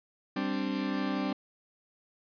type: chord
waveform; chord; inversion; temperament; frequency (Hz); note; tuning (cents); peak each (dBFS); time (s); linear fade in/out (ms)
40% pulse; G suspended fourth; none; equal; 196 / 261.6 / 293.7; G3 / C4 / D4; 0 / 0 / 0; -33; 0.36-1.33; 5
effects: resampled to 11025 Hz